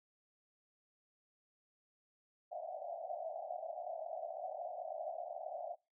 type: band-pass noise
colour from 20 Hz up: white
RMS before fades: -44 dBFS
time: 2.51-5.76 s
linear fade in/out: 20 ms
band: 600 to 740 Hz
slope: 96 dB/octave
effects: noise-tail reverb RT60 0.3 s tail -26 dB re dry